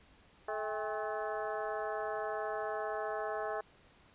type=harmonic tone with a mistuned harmonic; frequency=215.5 Hz; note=A3; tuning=36 cents flat; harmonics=2 / 3 / 4 / 5 / 6 / 7 / 8; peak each=-40 / -39 / -41 / -44 / -46 / -48 / -47 dBFS; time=0.48-3.61 s; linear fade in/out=5 ms; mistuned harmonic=4; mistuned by=-110 cents; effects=pink hiss -63 dBFS RMS until 4.14 s + resampled to 8000 Hz

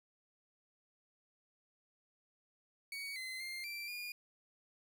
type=tone with pitch steps; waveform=30% pulse; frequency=2246 / 2054 / 2109 / 2350 / 2427 Hz; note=C#7 / C7 / C7 / D7 / D#7; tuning=+22 / -33 / +13 / +1 / -44 cents; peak=-39 dBFS; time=2.92-4.12 s; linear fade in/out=2 ms; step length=240 ms; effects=none

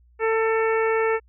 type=harmonic tone; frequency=446.3 Hz; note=A4; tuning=25 cents sharp; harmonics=1 / 2 / 3 / 4 / 5 / 6; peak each=-20 / -28 / -29 / -30 / -31 / -38 dBFS; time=0.19-1.2 s; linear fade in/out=50 ms; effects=added 60 Hz sine -53 dBFS peak until 1.28 s

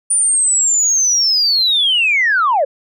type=linear sweep; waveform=sine; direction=down; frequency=9397 to 514 Hz; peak=-10 dBFS; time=0.1-2.65 s; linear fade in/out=10 ms; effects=tanh soft clip ceiling -6 dBFS

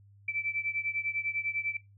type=beating tone pair; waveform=sine; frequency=2321 / 2331 Hz; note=D7 / D7; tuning=-21 / -14 cents; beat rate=10 Hz; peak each=-32 / -35 dBFS; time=0.28-1.77 s; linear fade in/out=5 ms; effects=noise-tail reverb RT60 0.2 s tail -20 dB re dry + added 100 Hz sine -55 dBFS peak until 1.97 s

